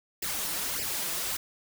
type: noise with flanger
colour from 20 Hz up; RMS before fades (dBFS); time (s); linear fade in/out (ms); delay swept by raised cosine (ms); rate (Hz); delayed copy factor
white; -32; 0.22-1.37; 5; 0.39 to 6.09; 1.7; +0.85
effects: none